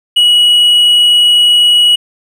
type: tone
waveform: triangle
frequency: 2918 Hz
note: F#7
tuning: 25 cents flat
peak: -3 dBFS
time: 0.16-1.96 s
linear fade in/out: 10 ms
effects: none